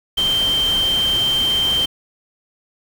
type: tone in noise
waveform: sine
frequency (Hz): 3136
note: G7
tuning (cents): 0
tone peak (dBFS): -15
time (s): 0.17-1.86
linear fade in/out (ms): 10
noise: pink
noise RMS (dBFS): -28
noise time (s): 0.17-1.86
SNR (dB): +10
effects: none